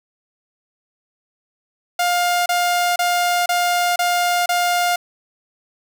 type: tone bursts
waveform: sawtooth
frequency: 706 Hz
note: F5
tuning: 19 cents sharp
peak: -12 dBFS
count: 6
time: 1.99-4.96 s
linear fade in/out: 5 ms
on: 470 ms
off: 30 ms
effects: none